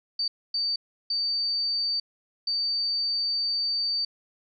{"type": "tone bursts at uneven times", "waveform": "sine", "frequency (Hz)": 4603, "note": "D8", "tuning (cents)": -36, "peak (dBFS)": -24, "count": 4, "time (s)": [[0.19, 0.28], [0.54, 0.76], [1.1, 2], [2.47, 4.05]], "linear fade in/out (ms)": 5, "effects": []}